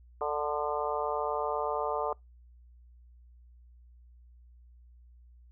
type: harmonic tone with a mistuned harmonic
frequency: 147.9 Hz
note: D3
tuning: 13 cents sharp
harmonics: 3 / 4 / 5 / 6 / 7 / 8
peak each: -34 / -35 / -36 / -37 / -37 / -38 dBFS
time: 0.21-2.13 s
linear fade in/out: 2 ms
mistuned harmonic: 8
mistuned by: +32 cents
effects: noise-tail reverb RT60 0.2 s tail -26 dB re dry + added 60 Hz sine -53 dBFS peak until 5.51 s